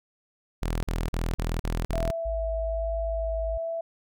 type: tone bursts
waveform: sawtooth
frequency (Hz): 41.2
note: E1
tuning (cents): 0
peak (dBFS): -22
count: 6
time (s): 0.62-2.105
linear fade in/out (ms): 0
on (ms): 210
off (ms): 45
type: tone with vibrato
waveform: sine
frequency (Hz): 659.3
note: E5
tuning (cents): 0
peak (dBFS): -28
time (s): 1.93-3.81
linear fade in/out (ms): 5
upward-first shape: sine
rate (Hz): 1.2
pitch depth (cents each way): 11
type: tone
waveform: sine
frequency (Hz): 53.8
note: A1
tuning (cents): -38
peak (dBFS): -29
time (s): 2.25-3.58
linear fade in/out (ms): 10
effects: none